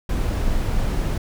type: noise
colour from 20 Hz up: brown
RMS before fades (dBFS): -21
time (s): 0.09-1.18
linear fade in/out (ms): 5
effects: none